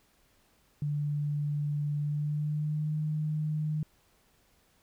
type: tone with pitch glide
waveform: sine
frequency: 146.83 to 153.24 Hz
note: D3 to D#3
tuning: 0 to -26 cents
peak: -28 dBFS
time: 0.82-3.83 s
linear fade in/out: 2 ms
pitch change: +74 cents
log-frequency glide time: 1.99-2.96 s
effects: pink hiss -67 dBFS RMS until 4.82 s